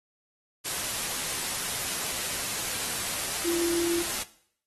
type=tone in noise; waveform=sine; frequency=341 Hz; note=F4; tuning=41 cents flat; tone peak=-28 dBFS; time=3.44-4.03 s; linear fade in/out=20 ms; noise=white; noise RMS=-31 dBFS; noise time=0.64-4.24 s; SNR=0 dB; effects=noise-tail reverb RT60 0.6 s tail -17 dB re dry + AAC 32 kbps